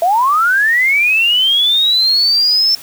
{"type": "linear sweep", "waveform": "sine", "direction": "up", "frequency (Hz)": [653, 5350], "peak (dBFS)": -9, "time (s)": [0.02, 2.75], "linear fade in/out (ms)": 2, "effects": ["white hiss -35 dBFS RMS until 2.82 s"]}